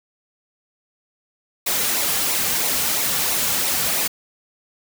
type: noise with flanger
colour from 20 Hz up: white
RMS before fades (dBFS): -21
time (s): 1.66-4.08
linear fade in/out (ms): 10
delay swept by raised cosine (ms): 0.61 to 3.21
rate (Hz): 3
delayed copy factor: -0.5
effects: none